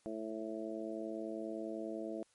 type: harmonic tone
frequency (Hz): 110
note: A2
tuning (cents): 0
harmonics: 2 / 3 / 4 / 5 / 6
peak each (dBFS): -46 / -42 / -47 / -47 / -45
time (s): 0.06-2.23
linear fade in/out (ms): 0
effects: white hiss -72 dBFS RMS until 2.34 s + MP3 48 kbps